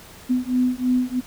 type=beating tone pair; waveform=sine; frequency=250 / 253.1 Hz; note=B3 / B3; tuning=+21 / +43 cents; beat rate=3.1 Hz; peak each=-21 dBFS; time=0.29-1.21 s; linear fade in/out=20 ms; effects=pink hiss -44 dBFS RMS until 1.26 s